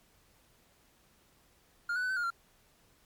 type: tone with pitch steps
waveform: triangle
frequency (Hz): 1412 / 1484 / 1502 / 1531 / 1424 / 1377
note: F6 / F#6 / F#6 / G6 / F6 / F6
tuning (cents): +19 / +5 / +26 / -41 / +33 / -25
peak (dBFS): -28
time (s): 1.89-2.304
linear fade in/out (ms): 5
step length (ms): 69
effects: pink hiss -66 dBFS RMS until 3.05 s + MP3 96 kbps